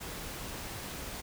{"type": "noise", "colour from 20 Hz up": "pink", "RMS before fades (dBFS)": -41, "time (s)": [0, 1.22], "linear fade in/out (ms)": 20, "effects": []}